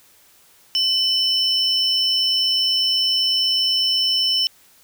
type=tone pair together; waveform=triangle; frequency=2995 / 5336 Hz; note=F#7 / E8; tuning=+20 / +20 cents; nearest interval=minor seventh; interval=1000 cents; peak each=-18 dBFS; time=0.75-4.47 s; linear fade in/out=0 ms; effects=white hiss -53 dBFS RMS until 4.83 s